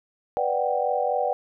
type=chord; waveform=sine; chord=G major seventh; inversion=first; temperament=equal; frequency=493.9 / 587.3 / 740 / 784 Hz; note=B4 / D5 / F#5 / G5; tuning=0 / 0 / 0 / 0 cents; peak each=-27 dBFS; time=0.37-1.33 s; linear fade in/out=0 ms; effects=none